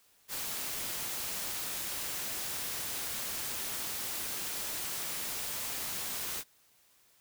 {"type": "noise", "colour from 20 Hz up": "white", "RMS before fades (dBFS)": -37, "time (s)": [0.28, 6.44], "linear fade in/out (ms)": 50, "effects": ["white hiss -66 dBFS RMS until 7.2 s"]}